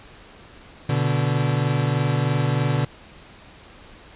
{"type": "tone pair together", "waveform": "40% pulse", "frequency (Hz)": [122.35, 145.5], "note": ["B2", "D3"], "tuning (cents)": [-16, -16], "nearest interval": "minor third", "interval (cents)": 300, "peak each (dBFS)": -21, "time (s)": [0.89, 2.85], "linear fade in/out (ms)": 5, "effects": ["pink hiss -46 dBFS RMS until 4.15 s", "resampled to 8000 Hz"]}